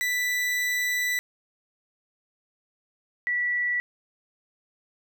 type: tone pair in turn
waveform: 40% pulse / sine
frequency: 1978 / 1953 Hz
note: B6 / B6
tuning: +2 / -20 cents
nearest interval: unison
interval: 22 cents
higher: first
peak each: -23 dBFS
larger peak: neither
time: 0.01-1.19 / 3.27-3.8 s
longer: first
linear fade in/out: 0 ms
effects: none